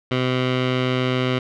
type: tone with low-pass filter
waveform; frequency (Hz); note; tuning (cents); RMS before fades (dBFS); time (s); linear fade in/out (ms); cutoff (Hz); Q
15% pulse; 127.6; C3; -43; -21; 0.11-1.39; 5; 3100; 2.1
effects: none